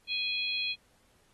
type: harmonic tone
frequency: 830.6 Hz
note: G#5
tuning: in tune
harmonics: 3 / 4 / 5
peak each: -33 / -34 / -35 dBFS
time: 0.07-0.76 s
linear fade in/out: 50 ms
effects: pink hiss -67 dBFS RMS until 1.33 s + AAC 32 kbps